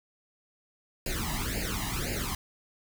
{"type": "noise with flanger", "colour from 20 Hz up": "pink", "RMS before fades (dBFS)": -32, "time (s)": [1.06, 2.35], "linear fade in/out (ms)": 2, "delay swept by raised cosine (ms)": [0.42, 1.04], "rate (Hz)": 1.9, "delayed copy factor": 0.95, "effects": []}